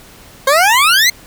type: exponential sweep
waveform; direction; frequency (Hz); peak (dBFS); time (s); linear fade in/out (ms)
20% pulse; up; 523.3 to 2129; -3; 0.47-1.1; 5
effects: pink hiss -40 dBFS RMS until 1.26 s